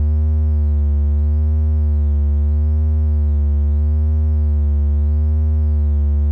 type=tone with vibrato; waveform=triangle; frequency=74.6 Hz; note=D2; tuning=28 cents sharp; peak=-10 dBFS; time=0-6.31 s; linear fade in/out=0 ms; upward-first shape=sine; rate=0.78 Hz; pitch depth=47 cents each way; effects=none